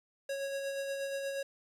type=tone with tremolo; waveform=square; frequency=551 Hz; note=C#5; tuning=11 cents flat; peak=-34 dBFS; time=0.29-1.43 s; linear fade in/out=5 ms; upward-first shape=sine; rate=8.4 Hz; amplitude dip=35%; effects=low-pass 12000 Hz 12 dB/octave + 10-bit